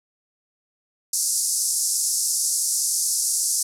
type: band-pass noise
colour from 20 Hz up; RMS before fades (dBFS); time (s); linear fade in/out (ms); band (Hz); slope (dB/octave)
white; -23; 1.13-3.63; 5; 5100 to 11000; 48
effects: none